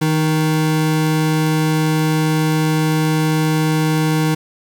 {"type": "tone pair together", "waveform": "square", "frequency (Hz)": [156.99, 310.2], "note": ["D#3", "D#4"], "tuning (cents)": [16, -5], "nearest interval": "octave", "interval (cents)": 1179, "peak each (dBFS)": [-16, -20], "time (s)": [0.01, 4.35], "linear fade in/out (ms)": 10, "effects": ["8-bit"]}